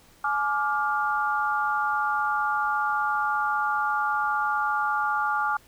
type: chord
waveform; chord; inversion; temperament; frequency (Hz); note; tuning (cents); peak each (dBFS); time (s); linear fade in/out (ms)
sine; D diminished; second; just; 845.8 / 1174.7 / 1409.6; Ab5 / D6 / F6; +31 / 0 / +16; -27; 0.24-5.57; 5
effects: pink hiss -56 dBFS RMS until 5.67 s